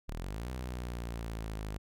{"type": "linear two-way sweep", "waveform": "sawtooth", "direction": "up then down", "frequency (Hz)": [34.07, 63.9, 51.4], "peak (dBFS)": -33, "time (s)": [0.08, 1.78], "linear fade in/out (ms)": 10, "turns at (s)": 0.5, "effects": []}